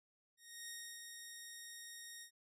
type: tone with ADSR envelope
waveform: 10% pulse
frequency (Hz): 1864.7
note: A#6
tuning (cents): 0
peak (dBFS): -37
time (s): 0.37-2.31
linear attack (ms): 310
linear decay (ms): 310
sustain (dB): -4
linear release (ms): 89
effects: resampled to 32000 Hz